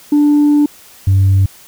sine tone pair in turn, 293.7 / 96.61 Hz, D4 / G2, 0 / -25 cents, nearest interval octave + perfect fifth, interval 1925 cents, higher first, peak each -5 dBFS, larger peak neither, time 0.12-0.66 / 1.07-1.46 s, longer first, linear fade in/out 5 ms, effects tanh soft clip ceiling -5 dBFS + white hiss -41 dBFS RMS until 1.67 s

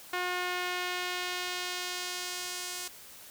sawtooth tone with band-pass filter sweep, 360 Hz, F#4, 47 cents flat, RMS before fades -35 dBFS, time 0.13-2.88 s, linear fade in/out 5 ms, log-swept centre 1800 to 7600 Hz, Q 0.85, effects white hiss -50 dBFS RMS until 3.3 s

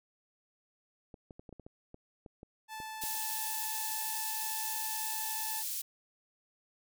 clicks, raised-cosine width 2 ms, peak -35 dBFS, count 12, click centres 1.142 / 1.308 / 1.395 / 1.492 / 1.527 / 1.597 / 1.665 / 1.944 / 2.262 / 2.431 / 2.802 / 3.037 s
sawtooth tone, 875 Hz, A5, 10 cents flat, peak -37 dBFS, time 2.68-5.64 s, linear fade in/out 50 ms
white high-pass noise, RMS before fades -37 dBFS, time 3.01-5.82 s, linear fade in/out 10 ms, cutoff 4600 Hz, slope 12 dB/octave
effects none

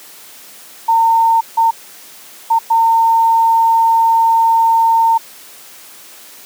sine tone bursts at uneven times, 910 Hz, A#5, 42 cents flat, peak -8 dBFS, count 4, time 0.88-1.41 / 1.57-1.71 / 2.5-2.59 / 2.7-5.18 s, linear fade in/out 10 ms, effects white hiss -38 dBFS RMS until 6.45 s + high-pass 200 Hz 12 dB/octave

